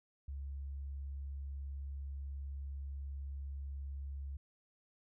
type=tone; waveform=sine; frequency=69.3 Hz; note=C#2; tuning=in tune; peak=-40 dBFS; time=0.28-4.37 s; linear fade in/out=5 ms; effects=none